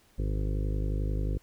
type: harmonic tone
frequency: 51.3 Hz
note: G#1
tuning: 21 cents flat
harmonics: 1 / 2 / 3 / 5 / 6 / 7 / 8 / 9 / 10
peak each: -28 / -34 / -38 / -42 / -44 / -45 / -46 / -47 / -48 dBFS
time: 0.18-1.38 s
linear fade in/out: 10 ms
effects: pink hiss -63 dBFS RMS until 1.42 s